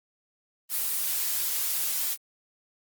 blue noise, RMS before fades -28 dBFS, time 0.69-2.17 s, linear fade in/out 50 ms, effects Opus 24 kbps

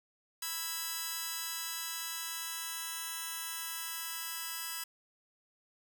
5% pulse chord, E major, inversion second, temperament just, 988.9 / 1318.5 / 1648.1 Hz, B5 / E6 / G#6, +2 / 0 / -14 cents, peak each -30 dBFS, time 0.42-4.84 s, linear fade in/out 5 ms, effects none

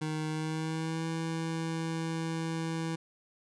25% pulse tone with pitch glide, 155.56 to 163.2 Hz, D#3 to E3, 0 to -17 cents, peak -28 dBFS, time 0.01-2.96 s, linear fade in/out 10 ms, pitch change +83 cents, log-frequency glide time 0.29-1.07 s, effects resampled to 22050 Hz

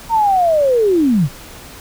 sine linear sweep, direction down, 932.3 to 122.4 Hz, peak -10 dBFS, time 0.09-1.29 s, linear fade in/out 50 ms, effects pink hiss -36 dBFS RMS until 1.8 s

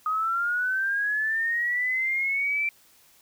sine linear sweep, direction up, 1244.5 to 2349 Hz, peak -23 dBFS, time 0.06-2.69 s, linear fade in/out 2 ms, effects white hiss -58 dBFS RMS until 3.21 s

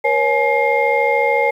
sine tone cluster, 477.3 / 551 / 846 / 2123 Hz, A#4 / C#5 / G#5 / C7, +41 / -11 / +32 / +25 cents, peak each -18 dBFS, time 0.04-1.51 s, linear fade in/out 10 ms, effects tanh soft clip ceiling -4 dBFS + 8-bit

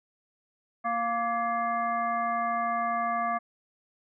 harmonic tone with a mistuned harmonic, 233.1 Hz, A#3, in tune, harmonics 1 / 3 / 5 / 7 / 9, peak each -38 / -29 / -29 / -39 / -40 dBFS, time 0.84-3.39 s, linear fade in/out 20 ms, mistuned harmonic 7, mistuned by +59 cents, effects none

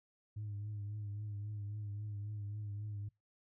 sine tone with vibrato, 103.83 Hz, G#2, in tune, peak -38 dBFS, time 0.36-3.09 s, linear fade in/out 10 ms, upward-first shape triangle, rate 3.7 Hz, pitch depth 51 cents each way, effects noise-tail reverb RT60 0.2 s tail -25 dB re dry + tanh soft clip ceiling -37 dBFS

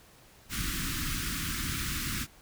pink band-stop noise, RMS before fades -33 dBFS, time 0.49-2.27 s, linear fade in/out 50 ms, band 320 to 1200 Hz, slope 48 dB/octave, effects pink hiss -57 dBFS RMS until 2.41 s

